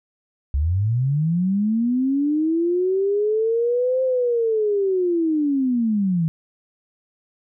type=linear two-way sweep; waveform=sine; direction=up then down; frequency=65.41 to 523.3 to 156.8 Hz; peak=-17 dBFS; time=0.54-6.28 s; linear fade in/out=0 ms; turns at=4.03 s; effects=none